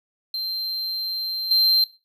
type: tone with level steps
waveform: triangle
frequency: 4141 Hz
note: C8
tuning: 19 cents flat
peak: -23 / -13 dBFS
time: 0.34-1.84 s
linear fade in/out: 2 ms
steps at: 1.51 s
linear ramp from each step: 2 ms
effects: noise-tail reverb RT60 0.3 s tail -18 dB re dry